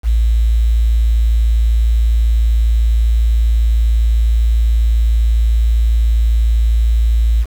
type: tone with quantisation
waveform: sine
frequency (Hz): 56.3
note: A1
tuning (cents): +40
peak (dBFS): -9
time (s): 0.03-7.46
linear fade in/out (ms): 50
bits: 6
effects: none